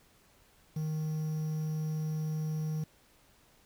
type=tone with quantisation; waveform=triangle; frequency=155.56 Hz; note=D#3; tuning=in tune; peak=-29 dBFS; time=0.76-2.84 s; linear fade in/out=5 ms; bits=9; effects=pink hiss -64 dBFS RMS until 3.65 s